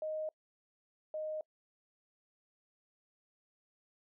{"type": "tone pair in turn", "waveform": "sine", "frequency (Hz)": [622.3, 619.7], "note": ["D#5", "D#5"], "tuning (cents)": [0, -7], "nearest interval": "unison", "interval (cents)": 7, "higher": "first", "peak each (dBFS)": [-35, -36], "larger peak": "first", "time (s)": [[0.02, 0.29], [1.14, 1.41]], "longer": "neither", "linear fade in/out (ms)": 2, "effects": ["noise-tail reverb RT60 0.1 s tail -26 dB re dry"]}